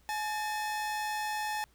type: tone pair together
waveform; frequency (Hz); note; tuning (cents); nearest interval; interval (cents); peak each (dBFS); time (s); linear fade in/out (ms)
45% pulse; 849.5 / 1800; G#5 / A6; +39 / +39; octave + minor second; 1300; -33 / -38; 0.09-1.64; 0
effects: added 60 Hz sine -64 dBFS peak until 1.74 s + pink hiss -67 dBFS RMS until 1.74 s